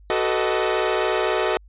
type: chord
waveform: sawtooth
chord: B dominant seventh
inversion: second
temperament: equal with one note detuned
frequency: 376 / 440 / 493.9 / 622.3 Hz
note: F#4 / A4 / B4 / D#5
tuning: +28 / 0 / 0 / 0 cents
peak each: -20 / -20 / -25 / -21 dBFS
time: 0.1-1.57 s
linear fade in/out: 0 ms
effects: added 50 Hz sine -45 dBFS peak until 1.68 s + resampled to 8000 Hz